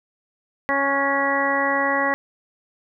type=harmonic tone with a mistuned harmonic; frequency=277.2 Hz; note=C#4; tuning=in tune; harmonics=1 / 2 / 3 / 4 / 5 / 6 / 7; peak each=-28 / -25 / -26 / -25 / -34 / -28 / -23 dBFS; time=0.69-2.14 s; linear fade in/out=0 ms; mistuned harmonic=5; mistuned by=+34 cents; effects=none